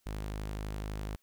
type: tone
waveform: sawtooth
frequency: 51.91 Hz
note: G#1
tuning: in tune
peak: -32 dBFS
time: 0.06-1.16 s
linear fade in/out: 0 ms
effects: white hiss -73 dBFS RMS until 1.22 s